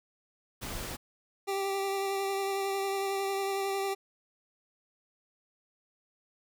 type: noise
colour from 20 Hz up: pink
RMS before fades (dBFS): -38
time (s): 0.61-0.97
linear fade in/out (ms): 20
type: tone with vibrato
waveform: 25% pulse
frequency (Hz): 392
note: G4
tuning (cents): 0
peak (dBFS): -26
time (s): 1.47-3.95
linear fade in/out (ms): 20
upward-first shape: triangle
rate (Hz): 11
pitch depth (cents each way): 20
effects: none